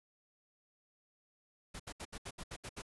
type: noise bursts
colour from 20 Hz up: pink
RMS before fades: -45 dBFS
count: 9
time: 1.74-2.821 s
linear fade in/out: 10 ms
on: 57 ms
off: 71 ms
effects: resampled to 24000 Hz